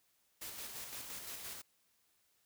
white noise with tremolo, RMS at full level -45 dBFS, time 0.41-1.62 s, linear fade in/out 10 ms, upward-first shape square, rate 5.8 Hz, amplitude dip 35%, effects white hiss -75 dBFS RMS until 2.45 s

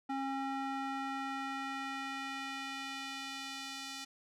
square tone with band-pass filter sweep, 270.9 Hz, C#4, 40 cents flat, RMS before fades -40 dBFS, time 0.09-4.05 s, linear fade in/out 10 ms, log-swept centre 800 to 4600 Hz, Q 0.97, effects none

